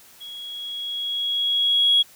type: tone with level ramp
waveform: sine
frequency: 3322 Hz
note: G#7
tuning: in tune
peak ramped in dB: -35 to -12 dBFS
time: 0.2-2.03 s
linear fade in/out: 20 ms
effects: tanh soft clip ceiling -9 dBFS + white hiss -50 dBFS RMS until 2.15 s